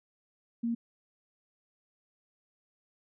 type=tone; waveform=sine; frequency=233.1 Hz; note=A#3; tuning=in tune; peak=-28 dBFS; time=0.63-0.75 s; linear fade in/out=10 ms; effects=none